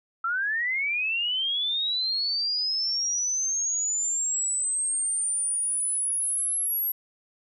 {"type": "linear sweep", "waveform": "sine", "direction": "up", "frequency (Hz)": [1318.5, 11610], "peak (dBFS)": -24, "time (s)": [0.24, 6.92], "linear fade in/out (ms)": 5, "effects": []}